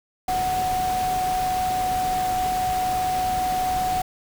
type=tone in noise; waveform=sine; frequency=740 Hz; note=F#5; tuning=in tune; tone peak=-21 dBFS; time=0.28-4.02 s; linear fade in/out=5 ms; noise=pink; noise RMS=-32 dBFS; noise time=0.28-4.02 s; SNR=+8 dB; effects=none